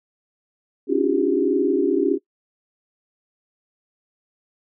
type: tone cluster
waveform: sine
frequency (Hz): 274.3 / 295.9 / 331.9 / 366.5 / 401.8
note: C#4 / D4 / E4 / F#4 / G4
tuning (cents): -18 / +13 / +12 / -16 / +43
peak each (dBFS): -23 / -25 / -24 / -22 / -22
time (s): 0.87-2.19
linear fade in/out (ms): 50
effects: noise-tail reverb RT60 0.1 s tail -22 dB re dry